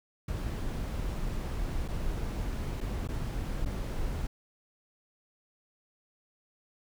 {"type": "noise with dropouts", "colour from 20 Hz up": "brown", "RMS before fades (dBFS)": -33, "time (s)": [0.28, 4.27], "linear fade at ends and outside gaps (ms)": 5, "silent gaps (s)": [[1.88, 1.884], [2.806, 2.81], [3.076, 3.087], [3.65, 3.658]], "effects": []}